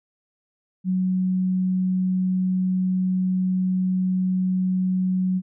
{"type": "tone", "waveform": "sine", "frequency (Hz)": 185.2, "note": "F#3", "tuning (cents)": 2, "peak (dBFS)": -19, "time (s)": [0.84, 5.42], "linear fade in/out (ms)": 50, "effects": []}